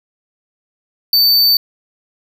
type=tone; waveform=square; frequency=4560 Hz; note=C#8; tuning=48 cents sharp; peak=-9 dBFS; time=1.13-1.57 s; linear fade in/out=2 ms; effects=none